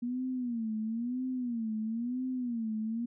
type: tone with vibrato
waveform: sine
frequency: 236.5 Hz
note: A#3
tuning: 25 cents sharp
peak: -31 dBFS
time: 0.02-3.06 s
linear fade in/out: 10 ms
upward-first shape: sine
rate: 1 Hz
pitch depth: 150 cents each way
effects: none